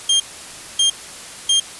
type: tone bursts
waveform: sawtooth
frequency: 3202 Hz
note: G7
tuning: 36 cents sharp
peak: -9 dBFS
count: 3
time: 0.09-1.6 s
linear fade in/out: 5 ms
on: 110 ms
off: 590 ms
effects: white hiss -35 dBFS RMS until 1.79 s + resampled to 24000 Hz